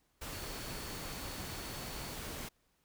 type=tone in noise; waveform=sine; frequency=4435 Hz; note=C#8; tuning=in tune; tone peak=-53 dBFS; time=0.32-2.15 s; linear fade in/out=10 ms; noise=pink; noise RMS=-43 dBFS; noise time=0.21-2.49 s; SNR=-13 dB; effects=pink hiss -75 dBFS RMS until 2.84 s